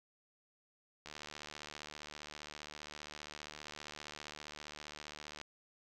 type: click train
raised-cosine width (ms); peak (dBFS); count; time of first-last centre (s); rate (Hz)
0.2; -29; 328; 1.06-5.414; 75.1
effects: none